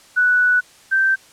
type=tone pair in turn; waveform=sine; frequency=1480 / 1559.4 Hz; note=F#6 / G6; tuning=0 / -10 cents; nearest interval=minor second; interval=90 cents; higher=second; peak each=-12 / -13 dBFS; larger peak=first; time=0.16-0.61 / 0.91-1.16 s; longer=first; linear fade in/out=20 ms; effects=white hiss -48 dBFS RMS until 1.32 s + low-pass 9000 Hz 12 dB/octave